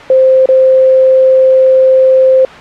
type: tone with dropouts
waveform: sine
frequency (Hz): 523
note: C5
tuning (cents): -1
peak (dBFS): -3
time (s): 0.1-2.45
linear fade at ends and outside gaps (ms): 2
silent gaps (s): 0.458-0.488
effects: white hiss -28 dBFS RMS until 2.6 s + low-pass 2000 Hz 12 dB/octave